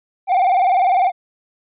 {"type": "tone with vibrato", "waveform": "triangle", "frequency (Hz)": 745, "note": "F#5", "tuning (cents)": 12, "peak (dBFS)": -10, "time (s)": [0.27, 1.12], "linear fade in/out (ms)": 50, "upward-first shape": "square", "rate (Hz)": 20, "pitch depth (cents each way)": 75, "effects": ["resampled to 8000 Hz"]}